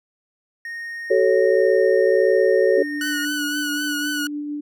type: tone with pitch glide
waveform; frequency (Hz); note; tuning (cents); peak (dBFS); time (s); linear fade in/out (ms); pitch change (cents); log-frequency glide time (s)
triangle; 1854 to 1840.1; A#6 to A#6; -10 to -23; -27; 0.65-3.25; 2; -13; 1.46-1.63
type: chord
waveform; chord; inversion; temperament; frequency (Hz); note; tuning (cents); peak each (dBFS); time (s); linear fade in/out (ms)
sine; F# minor; none; equal with one note detuned; 378.4 / 440 / 554.4; F#4 / A4 / C#5; +39 / 0 / 0; -18; 1.1-2.83; 10
type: tone with tremolo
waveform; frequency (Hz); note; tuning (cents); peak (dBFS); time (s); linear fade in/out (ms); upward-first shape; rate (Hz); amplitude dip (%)
sine; 294; D4; +2; -24; 2.77-4.61; 10; sine; 6.4; 25
type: tone with vibrato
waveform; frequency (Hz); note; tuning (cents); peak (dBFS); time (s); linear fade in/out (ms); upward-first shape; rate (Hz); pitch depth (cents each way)
sawtooth; 1476; F#6; -5; -20; 3.01-4.27; 2; triangle; 3.9; 45
effects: none